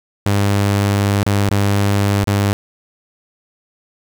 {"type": "tone with dropouts", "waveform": "sawtooth", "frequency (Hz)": 100.7, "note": "G2", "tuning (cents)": 47, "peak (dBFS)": -9, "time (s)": [0.26, 2.53], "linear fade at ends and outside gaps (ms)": 0, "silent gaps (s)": [[1.231, 1.265], [1.491, 1.511], [2.241, 2.273]], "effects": ["8-bit"]}